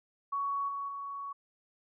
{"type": "tone with level steps", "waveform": "sine", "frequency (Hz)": 1119, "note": "C#6", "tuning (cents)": 16, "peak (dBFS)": [-30, -34, -37], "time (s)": [0.32, 1.33], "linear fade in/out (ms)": 10, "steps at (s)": [0.68, 0.88], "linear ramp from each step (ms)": 10, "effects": []}